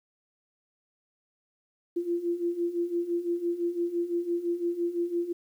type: beating tone pair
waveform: sine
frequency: 341.2 / 347.1 Hz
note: F4 / F4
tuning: -40 / -11 cents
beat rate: 5.9 Hz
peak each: -32 / -28 dBFS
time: 1.96-5.33 s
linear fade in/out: 10 ms
effects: 10-bit